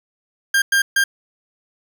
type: tone bursts at uneven times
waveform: 40% pulse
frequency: 1600 Hz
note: G6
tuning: 35 cents sharp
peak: -12 dBFS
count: 3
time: 0.54-0.62 / 0.72-0.82 / 0.96-1.04 s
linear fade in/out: 5 ms
effects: none